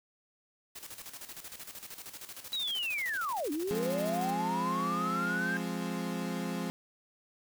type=noise with tremolo; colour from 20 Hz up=white; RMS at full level=-44 dBFS; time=0.75-4.31 s; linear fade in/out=10 ms; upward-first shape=square; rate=13 Hz; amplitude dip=65%
type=linear two-way sweep; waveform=sine; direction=down then up; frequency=3951 to 280 to 1605 Hz; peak=-31 dBFS; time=2.53-5.57 s; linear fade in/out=0 ms; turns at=3.51 s
type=chord; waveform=35% pulse; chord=F minor; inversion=none; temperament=equal; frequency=174.61 / 207.7 / 261.6 Hz; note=F3 / Ab3 / C4; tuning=0 / 0 / 0 cents; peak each=-35 / -36 / -37 dBFS; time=3.71-6.7 s; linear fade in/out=0 ms
effects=none